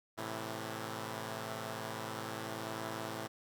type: chord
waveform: 5% pulse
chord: A minor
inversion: none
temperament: equal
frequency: 110 / 130.81 / 164.81 Hz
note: A2 / C3 / E3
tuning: 0 / 0 / 0 cents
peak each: -30 / -34 / -35 dBFS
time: 0.17-3.28 s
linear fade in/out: 20 ms
effects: none